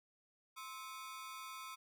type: ring-modulated tone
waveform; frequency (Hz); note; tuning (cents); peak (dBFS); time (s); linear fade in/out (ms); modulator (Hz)
sawtooth; 1174.7; D6; 0; -40; 0.56-1.76; 20; 129
effects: none